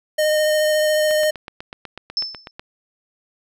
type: tone with vibrato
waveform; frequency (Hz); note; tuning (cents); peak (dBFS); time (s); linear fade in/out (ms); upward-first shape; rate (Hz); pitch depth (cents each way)
square; 613; D#5; -26; -16; 0.18-1.31; 10; triangle; 14; 14
type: click train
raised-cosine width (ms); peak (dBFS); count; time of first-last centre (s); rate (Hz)
0.3; -17; 13; 1.11-2.595; 8.08
type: tone with exponential decay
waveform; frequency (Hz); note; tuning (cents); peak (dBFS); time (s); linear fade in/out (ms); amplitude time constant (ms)
sine; 5274; E8; 0; -16; 2.17-2.51; 1; 73
effects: none